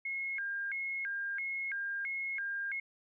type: tone with vibrato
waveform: sine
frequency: 1864.7 Hz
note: A#6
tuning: in tune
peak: -34 dBFS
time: 0.05-2.8 s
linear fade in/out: 5 ms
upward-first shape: square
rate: 1.5 Hz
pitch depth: 260 cents each way
effects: none